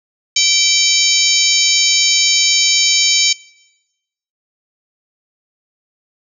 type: harmonic tone with a mistuned harmonic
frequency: 772 Hz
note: G5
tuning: 27 cents flat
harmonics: 3 / 4 / 5 / 6 / 7 / 8 / 9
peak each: -18 / -18 / -18 / -18 / -18 / -18 / -18 dBFS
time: 0.36-3.33 s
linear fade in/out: 5 ms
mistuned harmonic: 8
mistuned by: +57 cents
effects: noise-tail reverb RT60 1.0 s tail -23 dB re dry